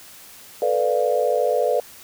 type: chord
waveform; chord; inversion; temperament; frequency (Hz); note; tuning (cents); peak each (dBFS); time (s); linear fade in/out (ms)
sine; B half-diminished seventh; third; equal; 440 / 493.9 / 587.3 / 698.5; A4 / B4 / D5 / F5; 0 / 0 / 0 / 0; -24 / -21 / -22 / -25; 0.62-1.8; 2
effects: white hiss -44 dBFS RMS until 2.03 s